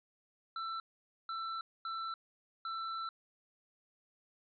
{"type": "tone bursts at uneven times", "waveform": "square", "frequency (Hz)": 1335, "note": "E6", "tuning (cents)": 22, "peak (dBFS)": -38, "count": 4, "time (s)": [[0.56, 0.8], [1.29, 1.61], [1.85, 2.14], [2.65, 3.09]], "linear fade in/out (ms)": 2, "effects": ["resampled to 11025 Hz"]}